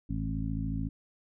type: harmonic tone with a mistuned harmonic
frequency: 53.9 Hz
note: A1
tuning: 35 cents flat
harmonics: 1 / 2 / 3 / 4 / 5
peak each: -35 / -36 / -36 / -39 / -37 dBFS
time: 0.09-0.89 s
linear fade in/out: 10 ms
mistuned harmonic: 1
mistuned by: -83 cents
effects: none